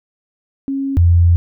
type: tone pair in turn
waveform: sine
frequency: 273.1 / 86.02 Hz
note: C#4 / F2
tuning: -26 / -26 cents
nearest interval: octave + minor sixth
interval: 2000 cents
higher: first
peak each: -17 / -7 dBFS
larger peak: second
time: 0.68-0.97 / 0.97-1.36 s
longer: second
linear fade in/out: 0 ms
effects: none